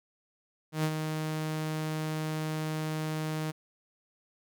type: tone with ADSR envelope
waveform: sawtooth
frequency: 156 Hz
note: D#3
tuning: 5 cents sharp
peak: -21 dBFS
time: 0.72-3.52 s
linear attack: 120 ms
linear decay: 61 ms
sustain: -6 dB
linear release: 21 ms
effects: none